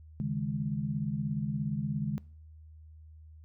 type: chord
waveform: sine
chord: C# suspended second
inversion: none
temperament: equal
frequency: 138.59 / 155.56 / 207.7 Hz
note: C#3 / D#3 / G#3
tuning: 0 / 0 / 0 cents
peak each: -34 dBFS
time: 0.2-2.18 s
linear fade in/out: 0 ms
effects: noise-tail reverb RT60 0.5 s tail -22 dB re dry + added 78 Hz sine -49 dBFS peak until 3.44 s